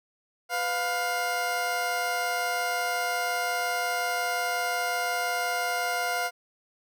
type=tone pair together; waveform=20% pulse; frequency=499 / 705.7 Hz; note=B4 / F5; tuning=+18 / +18 cents; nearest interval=tritone; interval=600 cents; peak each=-29 / -22 dBFS; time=0.49-6.31 s; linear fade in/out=50 ms; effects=none